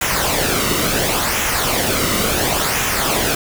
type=noise with flanger; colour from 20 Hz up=pink; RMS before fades=-18 dBFS; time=0.01-3.35 s; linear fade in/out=5 ms; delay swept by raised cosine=0.22 to 1.22 ms; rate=0.71 Hz; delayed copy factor=-0.55; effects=none